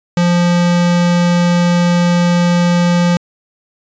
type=tone; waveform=square; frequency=174.61 Hz; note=F3; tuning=in tune; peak=-10 dBFS; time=0.17-3.17 s; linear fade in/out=2 ms; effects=resampled to 16000 Hz